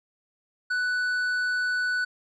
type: tone with tanh clipping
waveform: triangle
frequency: 1487 Hz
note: F#6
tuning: 8 cents sharp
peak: -25 dBFS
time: 0.7-2.05 s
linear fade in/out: 10 ms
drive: 11 dB
effects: none